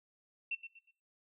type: tone with echo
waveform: sine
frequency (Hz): 2700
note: E7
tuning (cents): +41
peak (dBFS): -34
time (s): 0.51-0.55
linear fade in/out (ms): 5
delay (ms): 120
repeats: 3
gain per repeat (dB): -10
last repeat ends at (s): 0.91
effects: noise-tail reverb RT60 0.4 s tail -17 dB re dry